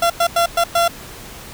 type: tone bursts at uneven times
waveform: 30% pulse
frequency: 683 Hz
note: F5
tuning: 39 cents flat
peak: -10 dBFS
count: 5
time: 0.02-0.1 / 0.2-0.27 / 0.36-0.46 / 0.57-0.64 / 0.75-0.88 s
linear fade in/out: 5 ms
effects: pink hiss -36 dBFS RMS until 1.53 s